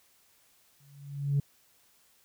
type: tone with exponential growth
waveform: sine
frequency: 141.4 Hz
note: C#3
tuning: 35 cents sharp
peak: -20 dBFS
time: 0.8-1.4 s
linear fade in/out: 5 ms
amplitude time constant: 130 ms
effects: tanh soft clip ceiling -20 dBFS + white hiss -65 dBFS RMS until 2.24 s